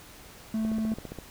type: tone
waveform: triangle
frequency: 220 Hz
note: A3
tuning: in tune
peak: -24 dBFS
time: 0.54-0.94 s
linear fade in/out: 2 ms
type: click train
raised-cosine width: 2 ms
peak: -24 dBFS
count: 9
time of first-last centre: 0.65-1.187 s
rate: 14.9 Hz
effects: pink hiss -49 dBFS RMS until 1.3 s